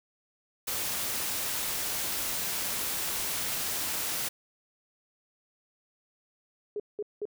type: noise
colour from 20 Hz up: white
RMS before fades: -32 dBFS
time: 0.67-4.29 s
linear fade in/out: 10 ms
type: tone bursts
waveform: sine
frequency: 416.2 Hz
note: G#4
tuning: 4 cents sharp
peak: -30 dBFS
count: 3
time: 6.76-7.254 s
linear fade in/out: 2 ms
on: 38 ms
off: 190 ms
effects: none